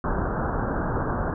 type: low-pass noise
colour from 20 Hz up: pink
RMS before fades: -26 dBFS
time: 0.04-1.34 s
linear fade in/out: 2 ms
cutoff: 1600 Hz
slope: 96 dB/octave
effects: none